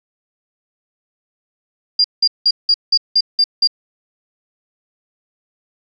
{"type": "tone bursts", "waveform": "sine", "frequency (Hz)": 4800, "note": "D8", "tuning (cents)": 37, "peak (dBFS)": -9, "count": 8, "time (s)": [1.99, 3.674], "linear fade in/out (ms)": 5, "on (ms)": 53, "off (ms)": 180, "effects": []}